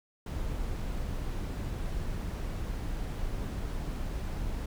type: noise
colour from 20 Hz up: brown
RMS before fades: -34 dBFS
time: 0.26-4.66 s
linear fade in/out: 5 ms
effects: none